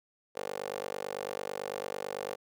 15% pulse tone with high-pass filter, 49 Hz, G1, in tune, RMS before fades -38 dBFS, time 0.35-2.36 s, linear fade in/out 20 ms, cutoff 510 Hz, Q 2.7, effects none

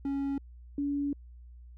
triangle / sine tone pair in turn, 277.2 / 284.7 Hz, C#4 / C#4, 0 / +46 cents, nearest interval unison, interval 46 cents, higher second, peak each -27 / -28 dBFS, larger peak first, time 0.05-0.38 / 0.78-1.13 s, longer second, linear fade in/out 2 ms, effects added 60 Hz sine -47 dBFS peak until 1.77 s

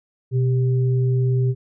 sine tone pair together, 125.6 / 394.1 Hz, B2 / G4, +30 / +9 cents, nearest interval octave + minor sixth, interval 1979 cents, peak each -16 / -27 dBFS, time 0.31-1.55 s, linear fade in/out 50 ms, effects none

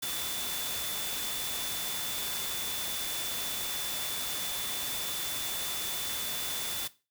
sine tone in noise, 3500 Hz, A7, 10 cents flat, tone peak -38 dBFS, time 0.02-6.88 s, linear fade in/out 10 ms, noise white, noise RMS -35 dBFS, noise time 0.02-6.88 s, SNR -6 dB, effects noise-tail reverb RT60 0.3 s tail -17 dB re dry

